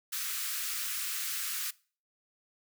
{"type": "high-pass noise", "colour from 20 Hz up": "white", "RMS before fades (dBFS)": -35, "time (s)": [0.12, 1.71], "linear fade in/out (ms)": 10, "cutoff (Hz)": 1200, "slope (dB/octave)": 48, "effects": ["noise-tail reverb RT60 0.4 s tail -22 dB re dry"]}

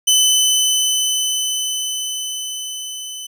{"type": "tone with level ramp", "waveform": "20% pulse", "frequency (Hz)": 3022, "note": "F#7", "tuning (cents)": 36, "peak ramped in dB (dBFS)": [-5, -23], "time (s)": [0.07, 3.27], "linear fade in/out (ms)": 10, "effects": []}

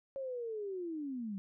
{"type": "linear sweep", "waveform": "sine", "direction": "down", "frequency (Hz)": [550, 187.9], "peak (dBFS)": -37, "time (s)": [0.16, 1.38], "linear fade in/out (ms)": 0, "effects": []}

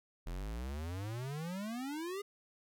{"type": "exponential sweep", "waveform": "square", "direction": "up", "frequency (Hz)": [40.67, 415.3], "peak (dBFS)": -39, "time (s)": [0.26, 2.22], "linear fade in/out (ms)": 10, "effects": []}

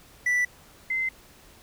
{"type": "tone pair in turn", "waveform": ["triangle", "sine"], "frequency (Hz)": [1971, 2067], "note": ["B6", "C7"], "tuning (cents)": [-4, -22], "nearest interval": "minor second", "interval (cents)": 82, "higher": "second", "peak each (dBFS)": [-19, -24], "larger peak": "first", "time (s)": [[0.26, 0.45], [0.9, 1.09]], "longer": "neither", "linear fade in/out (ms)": 5, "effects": ["pink hiss -53 dBFS RMS until 1.62 s"]}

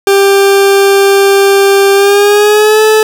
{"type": "tone with pitch glide", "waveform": "40% pulse", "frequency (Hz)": [395.2, 433.5], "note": ["G4", "A4"], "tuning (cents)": [14, -26], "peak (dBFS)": -3, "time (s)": [0.07, 3.03], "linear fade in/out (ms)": 2, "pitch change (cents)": 160, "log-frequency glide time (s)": [1.94, 2.82], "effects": []}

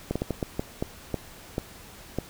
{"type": "slowing click train", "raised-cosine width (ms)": 2, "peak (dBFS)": -13, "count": 10, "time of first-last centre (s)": [0.11, 2.186], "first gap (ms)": 46, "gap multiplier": 1.38, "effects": ["pink hiss -47 dBFS RMS until 2.29 s"]}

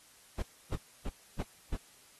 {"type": "noise bursts", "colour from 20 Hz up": "brown", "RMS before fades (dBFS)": -33, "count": 5, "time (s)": [0.38, 1.765], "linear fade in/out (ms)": 10, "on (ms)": 45, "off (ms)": 290, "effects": ["white hiss -60 dBFS RMS until 2.19 s", "AAC 32 kbps"]}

